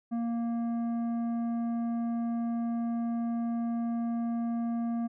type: tone with tanh clipping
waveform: sine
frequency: 233.1 Hz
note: A#3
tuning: in tune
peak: -30 dBFS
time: 0.11-5.08 s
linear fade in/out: 20 ms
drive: 9 dB
effects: none